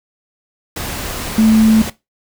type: tone in noise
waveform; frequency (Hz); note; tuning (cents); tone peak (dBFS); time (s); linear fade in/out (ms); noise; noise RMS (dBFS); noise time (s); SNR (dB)
sine; 220; A3; 0; -7; 1.38-1.82; 5; pink; -24; 0.76-1.9; +14
effects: noise-tail reverb RT60 0.2 s tail -17 dB re dry